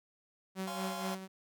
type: tone with tremolo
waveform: sawtooth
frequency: 189.7 Hz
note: F#3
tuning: 43 cents sharp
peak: -31 dBFS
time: 0.55-1.28 s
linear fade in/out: 50 ms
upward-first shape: sine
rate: 4.2 Hz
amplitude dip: 65%
type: chord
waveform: sawtooth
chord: Db major seventh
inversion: none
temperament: just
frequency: 554.4 / 693 / 831.5 / 1039.4 Hz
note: Db5 / F5 / Ab5 / C6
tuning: 0 / -14 / +2 / -12 cents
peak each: -43 / -38 / -42 / -40 dBFS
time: 0.67-1.15 s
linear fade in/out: 5 ms
effects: none